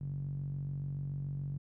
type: tone with band-pass filter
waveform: sawtooth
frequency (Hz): 47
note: F#1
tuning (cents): +28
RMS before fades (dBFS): -38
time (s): 0-1.58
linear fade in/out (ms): 10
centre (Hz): 140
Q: 8.3
effects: none